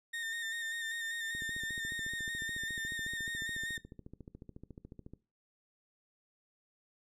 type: tone with vibrato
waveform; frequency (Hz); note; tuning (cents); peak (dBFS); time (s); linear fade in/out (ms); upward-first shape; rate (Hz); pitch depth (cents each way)
35% pulse; 1826; A#6; -36; -35; 0.13-3.78; 10; square; 5.1; 24
type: click train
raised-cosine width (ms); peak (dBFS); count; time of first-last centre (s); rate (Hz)
3; -35; 54; 1.35-5.136; 14
effects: noise-tail reverb RT60 0.3 s tail -19 dB re dry + low-pass 11000 Hz 12 dB/octave